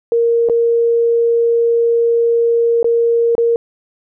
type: tone with dropouts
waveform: sine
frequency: 466.2 Hz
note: A#4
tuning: in tune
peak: -10 dBFS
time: 0.12-3.56 s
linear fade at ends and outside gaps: 1 ms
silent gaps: 0.488-0.497 / 2.829-2.844 / 3.352-3.38 s
effects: none